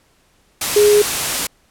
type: tone in noise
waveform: sine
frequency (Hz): 415.3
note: G#4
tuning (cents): 0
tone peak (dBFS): -8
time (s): 0.76-1.02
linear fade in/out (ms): 5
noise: white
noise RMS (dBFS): -19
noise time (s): 0.61-1.47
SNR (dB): +8
effects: pink hiss -57 dBFS RMS until 1.7 s + low-pass 12000 Hz 12 dB/octave